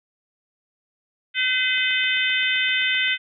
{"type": "harmonic tone", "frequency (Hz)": 510, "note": "C5", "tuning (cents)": -44, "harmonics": [3, 4, 5, 6, 7], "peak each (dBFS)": [-26, -23, -26, -25, -28], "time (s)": [1.34, 3.18], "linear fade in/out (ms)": 50}
{"type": "click train", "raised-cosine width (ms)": 0.3, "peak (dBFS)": -26, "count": 11, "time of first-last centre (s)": [1.78, 3.08], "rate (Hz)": 7.69}
{"effects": []}